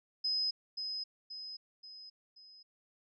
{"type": "tone with echo", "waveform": "sine", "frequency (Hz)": 5060, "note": "D#8", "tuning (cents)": 28, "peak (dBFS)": -30, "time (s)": [0.24, 0.51], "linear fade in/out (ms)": 10, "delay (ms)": 530, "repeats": 4, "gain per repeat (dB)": -6, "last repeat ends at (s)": 2.63, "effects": []}